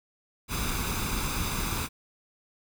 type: noise with comb filter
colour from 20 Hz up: pink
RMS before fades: -30 dBFS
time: 0.48-1.89 s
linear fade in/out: 50 ms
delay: 0.81 ms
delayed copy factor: +0.6
effects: none